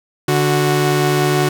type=tone pair together; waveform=sawtooth; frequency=146.2 / 368.4 Hz; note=D3 / F#4; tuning=-7 / -7 cents; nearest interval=octave + major third; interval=1600 cents; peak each=-12 / -12 dBFS; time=0.28-1.49 s; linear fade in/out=5 ms; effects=none